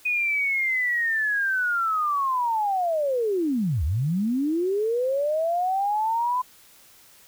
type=linear two-way sweep; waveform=sine; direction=down then up; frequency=2489 to 66.7 to 1015 Hz; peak=-21 dBFS; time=0.05-6.42 s; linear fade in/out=10 ms; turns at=3.84 s; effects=white hiss -53 dBFS RMS until 7.27 s